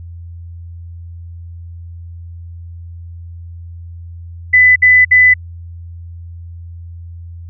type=tone bursts; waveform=sine; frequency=2000 Hz; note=B6; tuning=21 cents sharp; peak=-4 dBFS; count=3; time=4.53-5.34 s; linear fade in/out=10 ms; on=230 ms; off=60 ms; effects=added 85 Hz sine -28 dBFS peak until 7.49 s